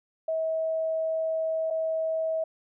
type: tone with dropouts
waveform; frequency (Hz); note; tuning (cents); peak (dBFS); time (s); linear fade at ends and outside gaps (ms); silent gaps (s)
sine; 643; E5; -43; -25; 0.28-2.44; 5; 1.703-1.707
effects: none